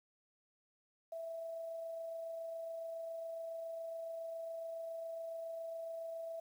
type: tone with amplitude modulation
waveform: sine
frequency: 659.3 Hz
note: E5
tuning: in tune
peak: -40 dBFS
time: 1.12-6.4 s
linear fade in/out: 5 ms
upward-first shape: sine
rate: 27.2 Hz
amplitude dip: 25%
effects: 11-bit